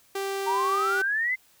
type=tone; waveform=sawtooth; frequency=392 Hz; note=G4; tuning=in tune; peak=-24 dBFS; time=0.15-1.02 s; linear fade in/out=5 ms
type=exponential sweep; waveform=sine; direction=up; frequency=910 to 2093 Hz; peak=-23 dBFS; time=0.46-1.36 s; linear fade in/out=20 ms
effects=white hiss -60 dBFS RMS until 1.6 s